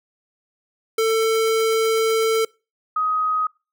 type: tone pair in turn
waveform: square / sine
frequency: 446 / 1256.8 Hz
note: A4 / D#6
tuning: +23 / +17 cents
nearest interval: octave + tritone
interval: 1794 cents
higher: second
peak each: -17 / -18 dBFS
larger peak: first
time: 0.98-2.45 / 2.96-3.47 s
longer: first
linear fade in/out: 5 ms
effects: noise-tail reverb RT60 0.3 s tail -25 dB re dry